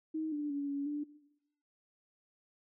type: tone with pitch steps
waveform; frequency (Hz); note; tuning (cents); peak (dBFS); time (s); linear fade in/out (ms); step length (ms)
sine; 315 / 294.6 / 283.9 / 281.8 / 293.5; D#4 / D4 / C#4 / C#4 / D4; +21 / +6 / +41 / +29 / -1; -33; 0.14-1.04; 10; 180
effects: noise-tail reverb RT60 0.8 s tail -17 dB re dry